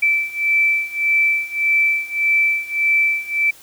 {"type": "beating tone pair", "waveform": "sine", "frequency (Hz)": [2324, 2325.7], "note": ["D7", "D7"], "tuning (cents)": [-19, -17], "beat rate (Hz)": 1.7, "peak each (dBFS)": [-19, -17], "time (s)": [0.02, 3.51], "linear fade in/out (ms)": 10, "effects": ["white hiss -45 dBFS RMS until 3.62 s"]}